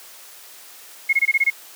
sine tone bursts, 2163 Hz, C#7, 43 cents flat, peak -13 dBFS, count 7, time 1.09-1.503 s, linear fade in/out 10 ms, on 41 ms, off 21 ms, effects white hiss -43 dBFS RMS until 1.75 s + high-pass 400 Hz 12 dB/octave

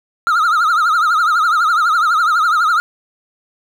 triangle tone with vibrato, 1318.5 Hz, E6, in tune, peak -9 dBFS, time 0.27-2.8 s, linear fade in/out 0 ms, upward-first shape triangle, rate 12 Hz, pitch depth 160 cents each way, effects 8-bit

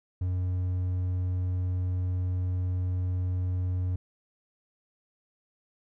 triangle tone, 91 Hz, F#2, 28 cents flat, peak -24 dBFS, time 0.21-3.96 s, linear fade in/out 5 ms, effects none

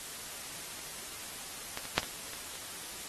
clicks, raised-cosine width 0.2 ms, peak -27 / -18 / -23 / -6 / -19 / -24 / -28 dBFS, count 7, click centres 0.792 / 1.774 / 1.854 / 1.98 / 2.031 / 2.334 / 2.555 s, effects white hiss -43 dBFS RMS until 3.08 s + AAC 32 kbps

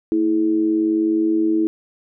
sine tone with amplitude modulation, 325 Hz, E4, 24 cents flat, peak -12 dBFS, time 0.12-1.67 s, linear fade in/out 0 ms, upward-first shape sine, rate 99.1 Hz, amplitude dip 65%, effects none

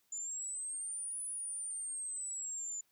sine exponential two-way sweep, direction up then down, 7040 to 9956 to 7040 Hz, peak -38 dBFS, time 0.12-2.81 s, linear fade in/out 5 ms, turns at 1.23 s, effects white hiss -75 dBFS RMS until 2.91 s

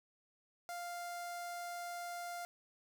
sawtooth tone with notch filter, 698.5 Hz, F5, in tune, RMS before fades -44 dBFS, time 0.69-2.45 s, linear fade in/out 0 ms, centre 3000 Hz, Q 1.7, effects none

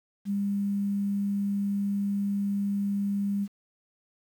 sine tone with quantisation, 200.7 Hz, G3, 41 cents sharp, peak -25 dBFS, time 0.25-3.48 s, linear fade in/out 50 ms, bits 9, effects none

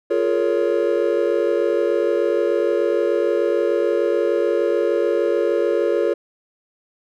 triangle chord, Bb minor seventh, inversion second, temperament just, 349.6 / 419.5 / 466.2 / 559.4 Hz, F4 / Ab4 / Bb4 / Db5, +2 / +17 / 0 / +16 cents, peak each -20 dBFS, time 0.1-6.14 s, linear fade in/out 10 ms, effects none

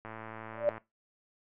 click train, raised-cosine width 0.5 ms, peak -27 dBFS, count 82, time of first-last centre 0.05-0.78 s, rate 111 Hz
sine tone with exponential growth, 587.3 Hz, D5, in tune, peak -19 dBFS, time 0.52-0.69 s, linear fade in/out 0 ms, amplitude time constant 36 ms
effects noise-tail reverb RT60 0.2 s tail -18 dB re dry + low-pass 2000 Hz 12 dB/octave

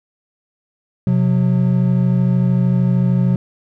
triangle tone pair together, 128.4 / 181.59 Hz, C3 / F#3, -32 / -32 cents, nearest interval tritone, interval 600 cents, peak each -13 dBFS, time 1.07-3.36 s, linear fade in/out 2 ms, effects none

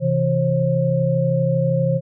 sine tone cluster, 132.4 / 165 / 536 Hz, C3 / E3 / C5, +21 / +2 / +42 cents, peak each -20 dBFS, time 0-2.01 s, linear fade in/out 50 ms, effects none

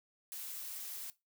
blue noise, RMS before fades -44 dBFS, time 0.32-1.1 s, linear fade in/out 0 ms, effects noise-tail reverb RT60 0.2 s tail -17 dB re dry

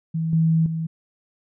sine tone with level steps, 162.1 Hz, E3, 29 cents flat, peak -21 / -15 / -23 dBFS, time 0.14-0.87 s, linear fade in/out 10 ms, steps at 0.33 / 0.66 s, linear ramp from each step 2 ms, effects none

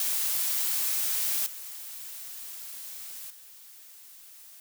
blue noise with level steps, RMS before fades -28 / -41 / -50 dBFS, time 0-4.6 s, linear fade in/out 2 ms, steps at 1.46 / 3.3 s, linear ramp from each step 5 ms, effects none

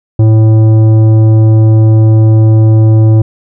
sine tone with tanh clipping, 110 Hz, A2, in tune, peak -4 dBFS, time 0.19-3.22 s, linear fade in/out 5 ms, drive 11 dB, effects none

